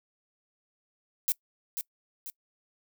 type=noise with echo; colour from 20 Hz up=violet; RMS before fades=-26 dBFS; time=1.28-1.32 s; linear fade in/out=0 ms; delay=490 ms; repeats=2; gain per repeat=-7 dB; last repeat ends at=2.3 s; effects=noise-tail reverb RT60 0.1 s tail -23 dB re dry